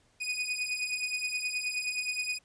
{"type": "beating tone pair", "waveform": "sawtooth", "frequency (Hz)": [2478, 2487.5], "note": ["D#7", "D#7"], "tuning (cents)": [-8, -1], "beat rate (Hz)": 9.5, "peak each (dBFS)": [-31, -30], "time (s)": [0.2, 2.39], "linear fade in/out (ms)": 20, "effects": ["pink hiss -67 dBFS RMS until 2.44 s", "resampled to 22050 Hz"]}